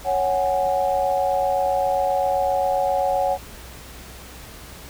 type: chord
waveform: sine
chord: C# suspended fourth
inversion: none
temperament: equal with one note detuned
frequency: 554.4 / 743 / 830.6 Hz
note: C#5 / F#5 / G#5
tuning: 0 / +7 / 0 cents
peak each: -22 / -21 / -26 dBFS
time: 0.04-3.38 s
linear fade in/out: 50 ms
effects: added 62 Hz sine -43 dBFS peak until 4.89 s + pink hiss -41 dBFS RMS until 4.89 s